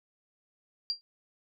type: tone with exponential decay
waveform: sine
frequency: 4749 Hz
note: D8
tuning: 18 cents sharp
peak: -24 dBFS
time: 0.9-1.01 s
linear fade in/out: 0 ms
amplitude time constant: 23 ms
effects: none